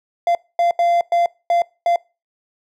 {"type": "tone bursts at uneven times", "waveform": "triangle", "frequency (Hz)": 690, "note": "F5", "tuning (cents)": -21, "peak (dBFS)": -11, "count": 6, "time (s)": [[0.27, 0.35], [0.59, 0.71], [0.79, 1.01], [1.12, 1.26], [1.5, 1.62], [1.86, 1.96]], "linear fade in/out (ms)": 2, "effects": ["noise-tail reverb RT60 0.3 s tail -24 dB re dry"]}